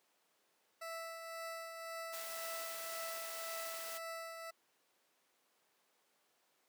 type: tone with tremolo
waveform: 20% pulse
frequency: 659.3 Hz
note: E5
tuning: in tune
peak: -37 dBFS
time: 0.81-4.51 s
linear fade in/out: 10 ms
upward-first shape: triangle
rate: 1.9 Hz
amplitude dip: 45%
type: noise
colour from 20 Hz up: white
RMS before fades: -47 dBFS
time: 2.12-3.99 s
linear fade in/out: 20 ms
effects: pink hiss -75 dBFS RMS until 6.68 s + high-pass 400 Hz 12 dB/octave